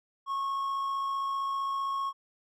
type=tone with amplitude modulation; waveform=triangle; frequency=1095 Hz; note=C#6; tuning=22 cents flat; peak=-26 dBFS; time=0.26-2.13 s; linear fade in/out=50 ms; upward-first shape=sine; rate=55.4 Hz; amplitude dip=25%; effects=none